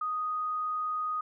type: tone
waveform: sine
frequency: 1244.5 Hz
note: D#6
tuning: in tune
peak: -29 dBFS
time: 0.01-1.21 s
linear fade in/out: 5 ms
effects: none